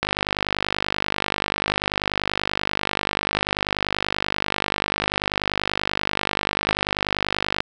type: click train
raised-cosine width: 0.3 ms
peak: -4 dBFS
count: 382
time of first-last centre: 0.03-7.605 s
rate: 50.3 Hz
effects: none